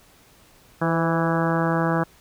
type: harmonic tone with a mistuned harmonic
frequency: 164.81 Hz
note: E3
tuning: in tune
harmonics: 1 / 2 / 3 / 4 / 5 / 6 / 7 / 8 / 9 / 10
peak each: -23 / -26 / -28 / -29 / -30 / -31 / -31 / -32 / -33 / -33 dBFS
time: 0.81-2.04 s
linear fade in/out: 10 ms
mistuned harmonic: 3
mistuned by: +34 cents
effects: pink hiss -54 dBFS RMS until 2.2 s